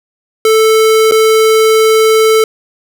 square tone with dropouts, 440 Hz, A4, in tune, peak -6 dBFS, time 0.45-2.44 s, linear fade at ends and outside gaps 2 ms, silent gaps 1.112-1.12 s, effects none

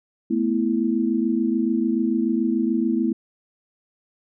sine chord, A suspended second, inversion none, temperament equal, 220 / 246.9 / 329.6 Hz, A3 / B3 / E4, 0 / 0 / 0 cents, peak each -23 dBFS, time 0.3-3.13 s, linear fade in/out 10 ms, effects none

